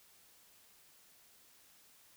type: silence
effects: white hiss -64 dBFS RMS until 2.16 s